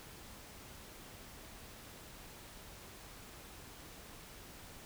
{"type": "silence", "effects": ["pink hiss -53 dBFS RMS until 4.85 s"]}